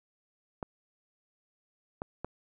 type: clicks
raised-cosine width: 1 ms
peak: -21 dBFS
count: 3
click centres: 0.628 / 2.019 / 2.246 s
effects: none